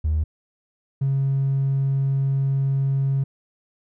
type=tone pair in turn; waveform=triangle; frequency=77.4 / 136.45 Hz; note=D#2 / C#3; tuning=-9 / -27 cents; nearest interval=minor seventh; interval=982 cents; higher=second; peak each=-15 dBFS; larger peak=neither; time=0.04-0.24 / 1.01-3.24 s; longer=second; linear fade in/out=10 ms; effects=tanh soft clip ceiling -15 dBFS